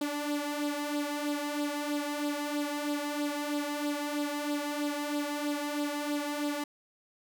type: tone with flanger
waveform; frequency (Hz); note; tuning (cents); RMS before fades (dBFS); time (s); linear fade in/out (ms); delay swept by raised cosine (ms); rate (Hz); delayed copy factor
sawtooth; 292.6; D4; -6; -33; 0.01-6.64; 5; 0.23 to 2.43; 3.1; +0.6
effects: none